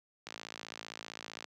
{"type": "click train", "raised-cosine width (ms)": 0.2, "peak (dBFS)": -24, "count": 66, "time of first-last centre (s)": [0.27, 1.443], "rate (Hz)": 55.4, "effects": ["high-pass 150 Hz 12 dB/octave"]}